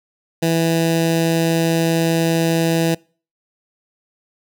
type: tone with notch filter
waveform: 15% pulse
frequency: 164.81 Hz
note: E3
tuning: in tune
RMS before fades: -17 dBFS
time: 0.42-2.95 s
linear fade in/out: 10 ms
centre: 1300 Hz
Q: 1.5
effects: noise-tail reverb RT60 0.4 s tail -26 dB re dry